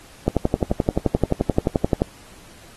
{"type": "click train", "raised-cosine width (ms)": 2, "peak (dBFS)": -3, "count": 21, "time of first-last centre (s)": [0.28, 2.019], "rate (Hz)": 11.5, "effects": ["pink hiss -47 dBFS RMS until 2.76 s", "AAC 32 kbps"]}